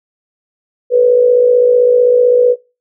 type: tone with amplitude modulation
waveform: sine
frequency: 491.5 Hz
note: B4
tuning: 8 cents flat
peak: -3 dBFS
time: 0.9-2.56 s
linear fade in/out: 50 ms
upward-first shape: sine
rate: 55.7 Hz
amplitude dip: 60%
effects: noise-tail reverb RT60 0.3 s tail -24 dB re dry